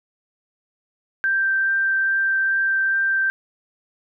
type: tone with vibrato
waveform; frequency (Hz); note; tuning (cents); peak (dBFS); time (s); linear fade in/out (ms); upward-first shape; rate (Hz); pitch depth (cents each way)
sine; 1570; G6; +2; -17; 1.24-3.3; 0; triangle; 2.4; 8
effects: none